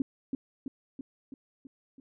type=tone with echo; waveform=sine; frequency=267.7 Hz; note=C4; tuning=40 cents sharp; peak=-24 dBFS; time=0-0.02 s; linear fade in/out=2 ms; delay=330 ms; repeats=6; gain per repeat=-4 dB; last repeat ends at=2 s; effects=none